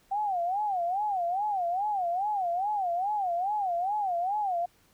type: tone with vibrato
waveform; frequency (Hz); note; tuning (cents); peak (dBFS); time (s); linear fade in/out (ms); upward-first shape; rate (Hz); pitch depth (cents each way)
sine; 762; G5; -49; -26; 0.11-4.66; 10; sine; 2.4; 190
effects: pink hiss -64 dBFS RMS until 4.93 s